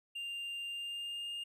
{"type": "tone with pitch glide", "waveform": "triangle", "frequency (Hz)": [2794, 2822], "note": ["F7", "F7"], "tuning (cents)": [0, 17], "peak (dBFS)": -37, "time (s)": [0.15, 1.44], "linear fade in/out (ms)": 10, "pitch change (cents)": 17, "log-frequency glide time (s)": [0.67, 1.3], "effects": []}